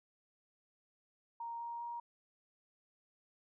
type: tone with pitch steps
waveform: sine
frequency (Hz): 932.3 / 938.2 / 944.2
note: A#5 / A#5 / A#5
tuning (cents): 0 / +11 / +22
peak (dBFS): -40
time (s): 1.4-2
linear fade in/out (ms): 5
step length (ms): 200
effects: none